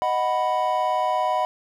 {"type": "chord", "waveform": "triangle", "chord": "B major", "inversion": "first", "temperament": "equal", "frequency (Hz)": [622.3, 740, 987.8], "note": ["D#5", "F#5", "B5"], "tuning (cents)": [0, 0, 0], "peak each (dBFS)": [-24, -22, -22], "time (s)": [0.02, 1.45], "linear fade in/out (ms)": 0, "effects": []}